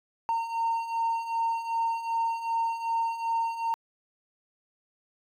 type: beating tone pair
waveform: triangle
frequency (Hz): 914 / 916.6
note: A#5 / A#5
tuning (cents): -34 / -29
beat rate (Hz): 2.6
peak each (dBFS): -30 / -25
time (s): 0.29-3.74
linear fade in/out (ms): 0
effects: tanh soft clip ceiling -18 dBFS